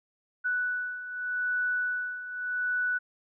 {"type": "beating tone pair", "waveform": "sine", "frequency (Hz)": [1482, 1482.83], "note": ["F#6", "F#6"], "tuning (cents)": [2, 3], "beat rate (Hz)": 0.83, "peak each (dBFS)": [-34, -29], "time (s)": [0.44, 2.99], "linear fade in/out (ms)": 20, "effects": []}